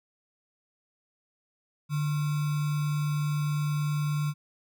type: tone with sample-and-hold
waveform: sine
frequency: 148.4 Hz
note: D3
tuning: 18 cents sharp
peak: -25 dBFS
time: 1.89-4.34 s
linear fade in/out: 50 ms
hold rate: 1225 Hz
effects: none